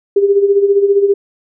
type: tone with tremolo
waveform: sine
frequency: 399.9 Hz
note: G4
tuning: 35 cents sharp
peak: -5 dBFS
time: 0.16-1.14 s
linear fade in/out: 5 ms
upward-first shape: sine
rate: 15 Hz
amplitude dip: 65%
effects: none